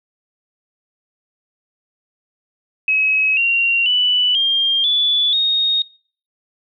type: tone with pitch steps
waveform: sine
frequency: 2558 / 2757 / 2973 / 3204 / 3454 / 3724 Hz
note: D#7 / F7 / F#7 / G7 / A7 / A#7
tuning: +47 / -23 / +8 / +37 / -33 / -2 cents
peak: -13 dBFS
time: 2.88-5.82 s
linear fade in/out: 2 ms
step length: 490 ms
effects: noise-tail reverb RT60 0.5 s tail -26 dB re dry